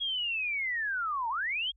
sine linear two-way sweep, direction down then up, 3322 to 876 to 3322 Hz, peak -29 dBFS, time 0-1.72 s, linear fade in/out 20 ms, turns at 1.29 s, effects added 50 Hz sine -61 dBFS peak until 1.76 s

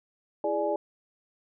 sine tone cluster, 332.8 / 416 / 590 / 841 Hz, E4 / G#4 / D5 / G#5, +17 / +3 / +8 / +22 cents, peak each -33 / -31 / -28 / -32 dBFS, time 0.44-0.76 s, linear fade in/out 2 ms, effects none

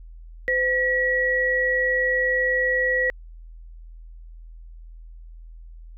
sine tone pair together, 510 / 1924 Hz, C5 / B6, -44 / -46 cents, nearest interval octave + major seventh, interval 2298 cents, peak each -24 / -20 dBFS, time 0.48-3.1 s, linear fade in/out 0 ms, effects added 41 Hz sine -39 dBFS peak until 5.97 s

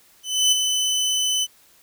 25% pulse tone with ADSR envelope, 3016 Hz, F#7, 32 cents sharp, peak -10 dBFS, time 0.23-1.47 s, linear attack 290 ms, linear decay 15 ms, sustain -6 dB, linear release 39 ms, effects white hiss -55 dBFS RMS until 1.82 s

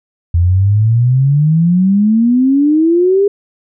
sine exponential sweep, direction up, 83.4 to 410.2 Hz, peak -7 dBFS, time 0.34-3.28 s, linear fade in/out 5 ms, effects none

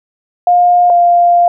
sine tone pair in turn, 709 / 697.6 Hz, F5 / F5, +26 / -2 cents, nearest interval unison, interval 28 cents, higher first, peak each -5 dBFS, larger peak neither, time 0.47-0.9 / 0.9-1.48 s, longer second, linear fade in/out 2 ms, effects none

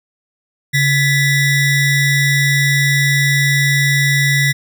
square ring-modulated tone, 920 Hz, A#5, 23 cents flat, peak -9 dBFS, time 0.73-4.53 s, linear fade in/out 20 ms, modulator 1060 Hz, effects none

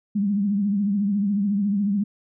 sine tone with vibrato, 201.9 Hz, G#3, 49 cents flat, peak -19 dBFS, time 0.15-2.04 s, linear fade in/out 10 ms, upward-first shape triangle, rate 14 Hz, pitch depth 92 cents each way, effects none

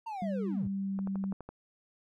triangle linear sweep, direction down, 932.3 to 78.6 Hz, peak -34 dBFS, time 0.06-0.68 s, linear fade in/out 10 ms
sine tone with pitch glide, 196 to 194.31 Hz, G3 to G3, 0 to -15 cents, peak -31 dBFS, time 0.22-1.33 s, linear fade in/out 2 ms, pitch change -15 cents, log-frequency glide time 0.71-1.03 s
click train, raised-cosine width 1 ms, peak -29 dBFS, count 7, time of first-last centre 0.99-1.49 s, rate 12 Hz
effects none

